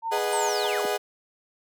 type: tone with tremolo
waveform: sine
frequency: 908 Hz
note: A#5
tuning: 46 cents flat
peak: -26 dBFS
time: 0.02-0.69 s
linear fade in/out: 50 ms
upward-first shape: square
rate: 3.2 Hz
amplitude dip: 80%
type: chord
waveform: 35% pulse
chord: G# minor seventh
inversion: none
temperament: equal with one note detuned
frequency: 415.3 / 493.9 / 615.8 / 740 Hz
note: G#4 / B4 / D#5 / F#5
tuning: 0 / 0 / -18 / 0 cents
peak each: -26 / -31 / -29 / -29 dBFS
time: 0.11-0.98 s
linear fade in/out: 20 ms
type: linear sweep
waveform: sine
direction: down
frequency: 8870 to 114 Hz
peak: -31 dBFS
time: 0.32-0.86 s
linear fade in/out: 10 ms
effects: none